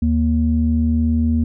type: tone pair together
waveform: sine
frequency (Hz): 78.36 / 234.8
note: D#2 / A#3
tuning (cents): +13 / +13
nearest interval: octave + perfect fifth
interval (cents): 1900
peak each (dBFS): -16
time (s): 0.02-1.44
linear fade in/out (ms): 5
effects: tanh soft clip ceiling -6 dBFS